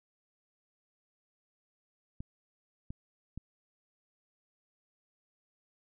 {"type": "clicks", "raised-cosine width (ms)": 5, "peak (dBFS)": -28, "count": 3, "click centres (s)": [2.205, 2.905, 3.376], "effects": []}